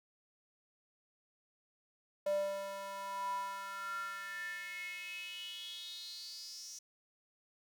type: tone with high-pass filter sweep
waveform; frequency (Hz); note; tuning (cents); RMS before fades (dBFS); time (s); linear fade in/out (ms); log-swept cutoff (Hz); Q
square; 196.8; G3; +7; -42; 2.26-6.79; 5; 570 to 5900; 8.2
effects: none